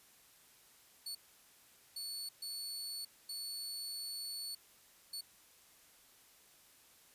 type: tone bursts at uneven times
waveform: sawtooth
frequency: 4435 Hz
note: C#8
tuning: in tune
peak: -38 dBFS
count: 5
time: 1.06-1.15 / 1.96-2.29 / 2.42-3.05 / 3.29-4.55 / 5.13-5.21 s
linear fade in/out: 5 ms
effects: white hiss -64 dBFS RMS until 7.14 s + resampled to 32000 Hz